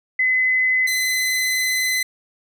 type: tone pair in turn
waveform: sine / sawtooth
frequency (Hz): 2028 / 2028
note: B6 / B6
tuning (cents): +45 / +45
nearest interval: unison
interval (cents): 0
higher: neither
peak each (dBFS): -15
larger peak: neither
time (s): 0.19-0.87 / 0.87-2.03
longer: second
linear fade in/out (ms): 5
effects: none